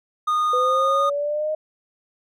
triangle tone, 1229 Hz, D#6, 22 cents flat, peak -16 dBFS, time 0.27-1.1 s, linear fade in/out 10 ms
sine linear sweep, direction up, 497.5 to 623 Hz, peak -21 dBFS, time 0.53-1.55 s, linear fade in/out 5 ms
effects none

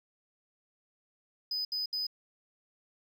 sine tone bursts, 5000 Hz, D#8, 8 cents sharp, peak -28 dBFS, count 3, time 1.51-2.068 s, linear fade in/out 5 ms, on 140 ms, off 69 ms, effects tanh soft clip ceiling -30 dBFS + 11-bit

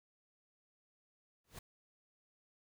pink noise with exponential growth, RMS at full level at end -45 dBFS, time 1.44-1.59 s, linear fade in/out 5 ms, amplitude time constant 31 ms, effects none

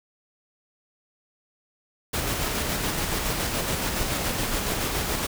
pink noise with tremolo, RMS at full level -26 dBFS, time 2.13-5.27 s, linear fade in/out 10 ms, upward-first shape square, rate 7.1 Hz, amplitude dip 25%, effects none

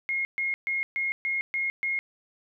sine tone bursts, 2150 Hz, C7, 47 cents sharp, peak -25 dBFS, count 7, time 0.09-1.99 s, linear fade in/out 0 ms, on 160 ms, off 130 ms, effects none

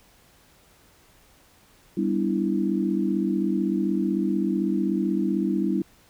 sine chord, E minor seventh, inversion first, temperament equal, 196 / 246.9 / 293.7 / 329.6 Hz, G3 / B3 / D4 / E4, 0 / 0 / 0 / 0 cents, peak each -25 / -30 / -28 / -26 dBFS, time 1.97-5.82 s, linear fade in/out 5 ms, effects pink hiss -57 dBFS RMS until 6.09 s

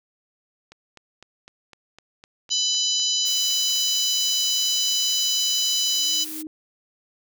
click train, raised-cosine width 0.2 ms, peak -27 dBFS, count 13, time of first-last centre 0.72-3.758 s, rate 3.95 Hz
harmonic tone, 997 Hz, B5, 16 cents sharp, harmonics 3 / 4 / 5 / 6 / 7, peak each -25 / -26 / -27 / -28 / -28 dBFS, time 2.5-6.25 s, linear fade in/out 20 ms
blue noise, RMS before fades -34 dBFS, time 3.25-6.43 s, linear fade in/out 20 ms
sine tone with exponential growth, 311.1 Hz, D#4, in tune, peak -30 dBFS, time 5.59-6.47 s, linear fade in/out 1 ms, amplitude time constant 190 ms
effects none

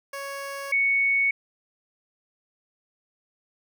15% pulse / sine tone pair in turn, 555 / 2220 Hz, C#5 / C#7, +2 / +2 cents, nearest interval 2 octaves, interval 2400 cents, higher second, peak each -26 / -19 dBFS, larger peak second, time 0.13-0.72 / 0.72-1.31 s, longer neither, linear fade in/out 5 ms, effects none

